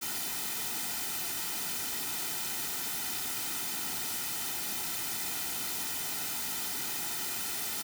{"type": "noise with comb filter", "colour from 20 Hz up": "white", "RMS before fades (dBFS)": -35, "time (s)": [0.01, 7.83], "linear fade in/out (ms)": 20, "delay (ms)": 1.8, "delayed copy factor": -0.65, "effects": []}